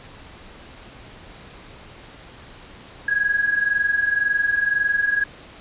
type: tone pair together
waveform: sine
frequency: 1639.3 / 1661.2 Hz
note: G#6 / G#6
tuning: -23 / 0 cents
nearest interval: unison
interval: 23 cents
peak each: -23 / -19 dBFS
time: 3.08-5.24 s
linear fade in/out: 5 ms
effects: pink hiss -43 dBFS RMS until 5.6 s + resampled to 8000 Hz